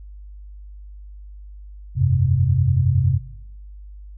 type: chord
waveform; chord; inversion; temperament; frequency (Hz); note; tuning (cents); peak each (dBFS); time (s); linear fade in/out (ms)
sine; F suspended second; none; equal; 87.31 / 98 / 130.81; F2 / G2 / C3; 0 / 0 / 0; -20 / -20 / -17; 1.95-3.2; 50
effects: noise-tail reverb RT60 0.8 s tail -17 dB re dry + added 50 Hz sine -36 dBFS peak until 4.17 s